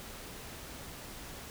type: silence
effects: pink hiss -46 dBFS RMS until 1.5 s